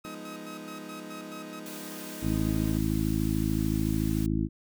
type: tone with tremolo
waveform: sawtooth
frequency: 1272 Hz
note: D#6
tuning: 38 cents sharp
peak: -39 dBFS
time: 0.04-1.6 s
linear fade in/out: 10 ms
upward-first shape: square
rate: 4.7 Hz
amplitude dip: 80%
type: chord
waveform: 30% pulse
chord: F half-diminished seventh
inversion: none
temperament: equal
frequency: 174.61 / 207.7 / 246.9 / 311.1 Hz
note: F3 / Ab3 / Cb4 / Eb4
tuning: 0 / 0 / 0 / 0 cents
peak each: -45 / -43 / -44 / -40 dBFS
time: 0.05-2.77 s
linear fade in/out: 0 ms
type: high-pass noise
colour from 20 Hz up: white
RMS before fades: -44 dBFS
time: 1.66-4.26 s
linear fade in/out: 0 ms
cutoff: 140 Hz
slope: 96 dB/octave
type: harmonic tone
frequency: 53.6 Hz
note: A1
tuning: 45 cents flat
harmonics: 1 / 2 / 3 / 4 / 5 / 6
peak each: -32 / -32 / -32 / -32 / -32 / -32 dBFS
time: 2.21-4.49 s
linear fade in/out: 50 ms
effects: none